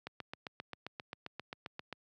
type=click train; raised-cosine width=0.3 ms; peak=-25 dBFS; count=15; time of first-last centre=0.07-1.927 s; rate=7.54 Hz; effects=high-pass 100 Hz 12 dB/octave